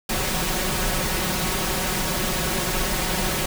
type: noise with comb filter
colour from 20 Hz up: pink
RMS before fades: -24 dBFS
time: 0.09-3.46 s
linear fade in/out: 5 ms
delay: 5.4 ms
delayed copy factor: +0.7
effects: none